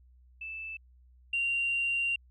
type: tone pair in turn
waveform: sine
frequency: 2637 / 2767 Hz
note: E7 / F7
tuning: 0 / -17 cents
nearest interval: minor second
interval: 83 cents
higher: second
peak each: -37 / -26 dBFS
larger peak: second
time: 0.41-0.77 / 1.33-2.16 s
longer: second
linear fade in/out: 5 ms
effects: tanh soft clip ceiling -22 dBFS + added 62 Hz sine -56 dBFS peak until 2.3 s